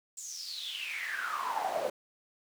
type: noise with high-pass filter sweep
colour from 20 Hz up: brown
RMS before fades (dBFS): -36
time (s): 0.17-1.9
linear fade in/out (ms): 5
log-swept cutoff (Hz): 7400 to 520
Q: 9.7
effects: none